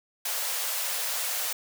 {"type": "high-pass noise", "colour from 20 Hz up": "white", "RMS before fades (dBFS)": -30, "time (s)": [0.25, 1.53], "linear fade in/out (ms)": 5, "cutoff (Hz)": 470, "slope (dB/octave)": 96, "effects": []}